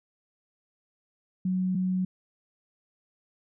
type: tone pair in turn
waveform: sine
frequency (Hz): 185 / 185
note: F#3 / F#3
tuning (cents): 0 / 0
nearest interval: unison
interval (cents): 0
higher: neither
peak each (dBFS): -24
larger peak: neither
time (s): 1.45-1.75 / 1.75-2.05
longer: neither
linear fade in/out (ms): 5
effects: none